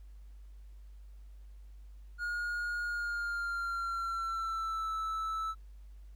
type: tone with pitch glide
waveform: triangle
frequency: 1432 to 1313.1 Hz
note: F6 to E6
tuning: +43 to -7 cents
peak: -31 dBFS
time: 2.18-5.55 s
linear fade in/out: 50 ms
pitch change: -150 cents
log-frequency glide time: 2.84-4.92 s
effects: added 50 Hz sine -48 dBFS peak until 6.15 s + pink hiss -73 dBFS RMS until 6.15 s